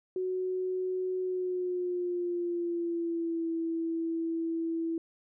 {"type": "tone with pitch glide", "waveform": "sine", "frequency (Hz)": [370, 329.6], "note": ["F#4", "E4"], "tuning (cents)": [0, 0], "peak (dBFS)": -29, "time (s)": [0.16, 4.98], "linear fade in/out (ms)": 2, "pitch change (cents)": -200, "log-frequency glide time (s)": [1.21, 3.49], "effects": []}